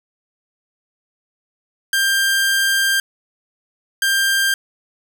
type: tone bursts at uneven times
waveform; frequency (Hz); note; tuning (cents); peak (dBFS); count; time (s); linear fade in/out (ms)
sawtooth; 1589; G6; +23; -11; 2; 1.93-3 / 4.02-4.54; 2
effects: none